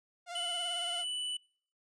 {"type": "tone with vibrato", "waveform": "sawtooth", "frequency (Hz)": 698.5, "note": "F5", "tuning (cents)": 0, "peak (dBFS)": -36, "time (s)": [0.26, 1.05], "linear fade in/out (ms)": 50, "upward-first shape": "sine", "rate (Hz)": 18, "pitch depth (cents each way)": 40}
{"type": "tone", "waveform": "square", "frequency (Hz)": 2976, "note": "F#7", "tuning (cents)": 9, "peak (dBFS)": -35, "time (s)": [0.35, 1.37], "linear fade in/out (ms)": 5}
{"effects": ["noise-tail reverb RT60 0.5 s tail -25 dB re dry", "resampled to 22050 Hz"]}